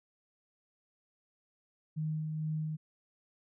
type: tone with tremolo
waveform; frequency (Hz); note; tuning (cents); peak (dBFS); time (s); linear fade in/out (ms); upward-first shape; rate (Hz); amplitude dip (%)
sine; 155.56; D#3; 0; -31; 1.96-2.77; 20; sine; 2.2; 30
effects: none